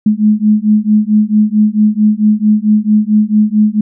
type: beating tone pair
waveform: sine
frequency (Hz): 210.2 / 214.7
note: G#3 / A3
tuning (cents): +21 / -42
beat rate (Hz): 4.5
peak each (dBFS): -10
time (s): 0.06-3.81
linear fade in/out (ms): 5
effects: none